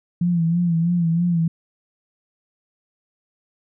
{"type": "tone with vibrato", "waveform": "sine", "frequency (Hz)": 170, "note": "F3", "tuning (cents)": -46, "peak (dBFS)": -16, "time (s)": [0.21, 1.48], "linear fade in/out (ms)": 5, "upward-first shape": "sine", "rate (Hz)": 3.1, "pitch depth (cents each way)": 63, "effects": []}